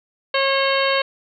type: harmonic tone with a mistuned harmonic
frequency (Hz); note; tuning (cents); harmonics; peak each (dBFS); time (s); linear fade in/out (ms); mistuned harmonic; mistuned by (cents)
544; C#5; -33; 1 / 2 / 3 / 4 / 5 / 6 / 7 / 8; -20 / -23 / -25 / -26 / -27 / -28 / -28 / -29; 0.34-1.02; 5; 6; -91
effects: none